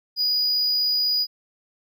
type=tone; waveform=triangle; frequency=4918 Hz; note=D#8; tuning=21 cents flat; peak=-18 dBFS; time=0.16-1.27 s; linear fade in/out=50 ms; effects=none